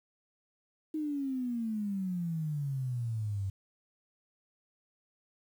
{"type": "exponential sweep", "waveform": "sine", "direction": "down", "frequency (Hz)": [315.1, 95], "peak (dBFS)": -31, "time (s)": [0.94, 3.5], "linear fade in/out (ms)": 5, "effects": ["10-bit"]}